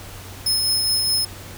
sawtooth tone with tremolo, 5180 Hz, E8, 31 cents flat, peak -14 dBFS, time 0.46-1.25 s, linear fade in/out 5 ms, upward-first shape triangle, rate 4.8 Hz, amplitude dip 30%, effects added 96 Hz sine -39 dBFS peak until 1.57 s + pink hiss -39 dBFS RMS until 1.57 s

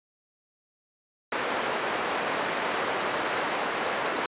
pink band-pass noise, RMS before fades -29 dBFS, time 1.32-4.26 s, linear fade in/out 2 ms, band 440 to 2200 Hz, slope 12 dB/octave, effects resampled to 8000 Hz

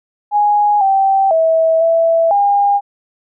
sine tone with pitch steps, 829 / 778 / 649 / 661 / 808 Hz, G#5 / G5 / E5 / E5 / G#5, -3 / -13 / -27 / +5 / -48 cents, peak -9 dBFS, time 0.31-2.81 s, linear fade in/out 50 ms, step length 500 ms, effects none

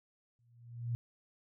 sine tone with exponential growth, 118.6 Hz, A#2, 30 cents sharp, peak -30 dBFS, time 0.39-0.95 s, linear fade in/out 0 ms, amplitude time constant 120 ms, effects none

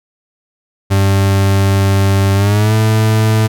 40% pulse tone with pitch glide, 98 to 109.37 Hz, G2 to A2, 0 to -10 cents, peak -8 dBFS, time 0.9-3.48 s, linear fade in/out 20 ms, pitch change +190 cents, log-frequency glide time 2.34-2.74 s, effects none

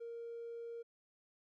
triangle tone, 466.2 Hz, A#4, in tune, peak -40 dBFS, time 0-0.83 s, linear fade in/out 20 ms, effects tanh soft clip ceiling -40 dBFS

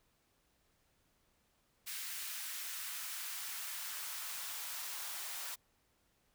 white noise with high-pass filter sweep, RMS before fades -43 dBFS, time 1.86-5.56 s, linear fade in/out 20 ms, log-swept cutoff 1700 to 820 Hz, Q 1.1, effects pink hiss -75 dBFS RMS until 6.34 s

